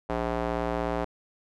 square tone with band-pass filter, 58.27 Hz, A#1, in tune, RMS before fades -29 dBFS, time 0.09-1.05 s, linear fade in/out 10 ms, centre 680 Hz, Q 1.1, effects none

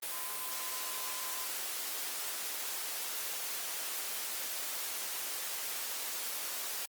sine tone in noise, 1025 Hz, C6, 36 cents flat, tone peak -47 dBFS, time 0.11-1.47 s, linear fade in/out 10 ms, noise white, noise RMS -38 dBFS, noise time 0.02-6.86 s, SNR -12 dB, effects high-pass 400 Hz 12 dB/octave + Opus 32 kbps

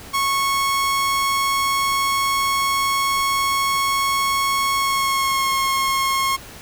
sawtooth tone with pitch glide, 1100 to 1081.1 Hz, C#6 to C#6, -14 to -44 cents, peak -14 dBFS, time 0.13-6.37 s, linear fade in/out 20 ms, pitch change -30 cents, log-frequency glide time 4.74-5.5 s, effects pink hiss -39 dBFS RMS until 6.61 s

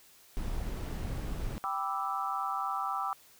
brown noise, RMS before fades -35 dBFS, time 0.37-1.58 s, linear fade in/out 0 ms
sine chord, E minor seventh, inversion first, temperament equal, 784 / 987.8 / 1174.7 / 1318.5 Hz, G5 / B5 / D6 / E6, 0 / 0 / 0 / 0 cents, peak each -36 / -39 / -35 / -36 dBFS, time 1.64-3.13 s, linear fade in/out 0 ms
effects white hiss -59 dBFS RMS until 3.39 s

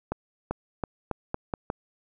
accelerating click train, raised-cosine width 1 ms, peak -14 dBFS, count 7, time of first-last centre 0.12-1.701 s, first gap 390 ms, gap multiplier 0.84, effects none

